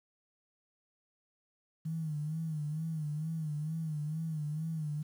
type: tone with vibrato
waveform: sine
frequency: 155.56 Hz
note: D#3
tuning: in tune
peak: -33 dBFS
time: 1.85-5.03 s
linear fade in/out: 10 ms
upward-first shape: sine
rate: 2.2 Hz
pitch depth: 83 cents each way
effects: 10-bit